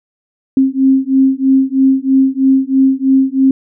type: beating tone pair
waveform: sine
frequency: 265.1 / 268.2 Hz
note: C4 / C4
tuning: +23 / +43 cents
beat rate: 3.1 Hz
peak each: -11 dBFS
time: 0.57-3.51 s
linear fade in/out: 2 ms
effects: none